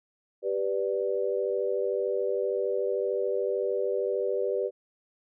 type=chord; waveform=sine; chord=G major; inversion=none; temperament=equal; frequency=392 / 493.9 / 587.3 Hz; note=G4 / B4 / D5; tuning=0 / 0 / 0 cents; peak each=-29 / -29 / -32 dBFS; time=0.42-4.71 s; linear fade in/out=50 ms; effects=none